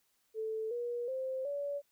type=tone with pitch steps; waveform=sine; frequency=440 / 479.8 / 523.3 / 570.6 Hz; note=A4 / A#4 / C5 / C#5; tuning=0 / +50 / 0 / +50 cents; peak=-34 dBFS; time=0.34-1.82 s; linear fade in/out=50 ms; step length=370 ms; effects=white hiss -75 dBFS RMS until 1.91 s